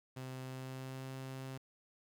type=tone with pitch glide; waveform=sawtooth; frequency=129.9 to 132.25 Hz; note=C3 to C3; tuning=-12 to +19 cents; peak=-39 dBFS; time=0.16-1.58 s; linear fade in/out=10 ms; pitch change=+31 cents; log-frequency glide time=0.42-1.12 s; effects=11-bit